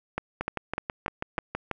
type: two click trains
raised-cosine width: 0.5 ms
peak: -13 / -14 dBFS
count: 5 / 9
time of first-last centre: 0.18-1.381 / 0.41-1.713 s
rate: 3.33 / 6.14 Hz
effects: none